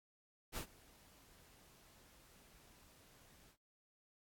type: noise with ADSR envelope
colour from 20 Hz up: pink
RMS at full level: -42 dBFS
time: 0.52-3.57 s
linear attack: 53 ms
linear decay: 86 ms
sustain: -23 dB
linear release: 80 ms
effects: AAC 64 kbps